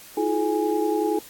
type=tone cluster; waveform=sine; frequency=322.6 / 353.1 / 424.9 / 827 Hz; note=E4 / F4 / G#4 / G#5; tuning=-37 / +19 / +40 / -8 cents; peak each=-25 / -28 / -24 / -28 dBFS; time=0.17-1.19 s; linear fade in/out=5 ms; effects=white hiss -45 dBFS RMS until 1.29 s + AAC 64 kbps